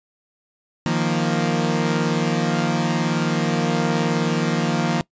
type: chord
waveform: sawtooth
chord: Eb suspended second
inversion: none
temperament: equal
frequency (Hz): 155.56 / 174.61 / 233.1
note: Eb3 / F3 / Bb3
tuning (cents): 0 / 0 / 0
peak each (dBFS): -19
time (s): 0.86-5.01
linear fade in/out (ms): 0
effects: noise-tail reverb RT60 0.1 s tail -21 dB re dry + resampled to 16000 Hz